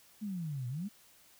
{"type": "exponential two-way sweep", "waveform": "sine", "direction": "down then up", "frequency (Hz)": [220, 118.8, 220], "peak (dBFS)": -35, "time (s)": [0.21, 0.89], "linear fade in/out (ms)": 20, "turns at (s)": 0.68, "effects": ["white hiss -62 dBFS RMS until 1.39 s"]}